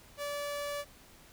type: tone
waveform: sawtooth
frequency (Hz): 578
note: D5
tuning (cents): -28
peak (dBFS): -31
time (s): 0.17-0.85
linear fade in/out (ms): 50
effects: pink hiss -57 dBFS RMS until 1.32 s